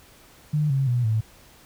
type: tone with pitch steps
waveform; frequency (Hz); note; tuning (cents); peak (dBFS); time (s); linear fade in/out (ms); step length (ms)
sine; 150.5 / 135.64 / 122.24 / 110.17; D3 / C#3 / B2 / A2; +43 / -37 / -17 / +3; -19; 0.53-1.21; 10; 170
effects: pink hiss -52 dBFS RMS until 1.65 s